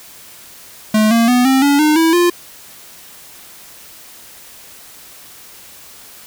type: tone with pitch steps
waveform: square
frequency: 215.3 / 230.8 / 247.3 / 265.1 / 284.1 / 304.5 / 326.3 / 349.8 Hz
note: A3 / A#3 / B3 / C4 / C#4 / D#4 / E4 / F4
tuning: -37 / -17 / +3 / +23 / +43 / -37 / -18 / +3 cents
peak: -10 dBFS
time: 0.94-2.3 s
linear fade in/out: 5 ms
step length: 170 ms
effects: white hiss -39 dBFS RMS until 6.26 s